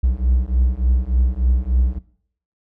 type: beating tone pair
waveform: triangle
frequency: 60.6 / 64 Hz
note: B1 / C2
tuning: -32 / -38 cents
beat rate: 3.4 Hz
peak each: -16 dBFS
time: 0.03-1.99 s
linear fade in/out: 10 ms
effects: noise-tail reverb RT60 0.6 s tail -19 dB re dry